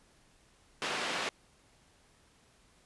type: band-pass noise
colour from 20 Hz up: white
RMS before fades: -35 dBFS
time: 0.82-1.29 s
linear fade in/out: 0 ms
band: 220 to 2900 Hz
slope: 12 dB/octave
effects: pink hiss -65 dBFS RMS until 2.85 s + resampled to 24000 Hz